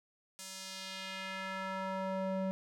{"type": "tone with band-pass filter sweep", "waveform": "square", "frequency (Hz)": 190.4, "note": "F#3", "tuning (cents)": 50, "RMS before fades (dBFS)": -39, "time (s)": [0.39, 2.51], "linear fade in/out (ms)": 0, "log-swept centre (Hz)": [7900, 410], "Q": 1.2, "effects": []}